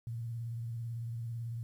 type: tone with vibrato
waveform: sine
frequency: 116.3 Hz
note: A#2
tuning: 4 cents flat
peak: -36 dBFS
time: 0.07-1.63 s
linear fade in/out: 0 ms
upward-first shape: square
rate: 18 Hz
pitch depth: 39 cents each way
effects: 11-bit